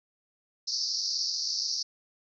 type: band-pass noise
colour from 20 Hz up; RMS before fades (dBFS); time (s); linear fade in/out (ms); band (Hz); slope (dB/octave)
white; -31; 0.67-1.83; 10; 4400 to 5700; 96
effects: none